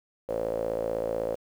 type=tone with band-pass filter; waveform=sawtooth; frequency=56 Hz; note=A1; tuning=31 cents sharp; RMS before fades=-30 dBFS; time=0.28-1.36 s; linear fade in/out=20 ms; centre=530 Hz; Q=9.3; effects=9-bit